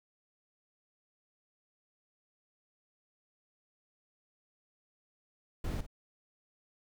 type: noise with echo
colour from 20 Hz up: brown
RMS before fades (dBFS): -35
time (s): 5.64-5.81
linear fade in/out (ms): 5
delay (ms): 55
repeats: 1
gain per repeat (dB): -12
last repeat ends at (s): 5.865
effects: none